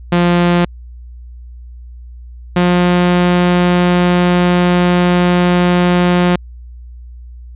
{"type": "tone pair in turn", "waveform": "sawtooth", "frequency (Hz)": [174.61, 177.46], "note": ["F3", "F3"], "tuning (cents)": [0, 28], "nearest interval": "unison", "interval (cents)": 28, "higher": "second", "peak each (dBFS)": -5, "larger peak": "neither", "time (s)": [[0.12, 0.65], [2.56, 6.36]], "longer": "second", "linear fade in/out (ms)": 5, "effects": ["added 60 Hz sine -30 dBFS peak until 7.55 s", "resampled to 8000 Hz"]}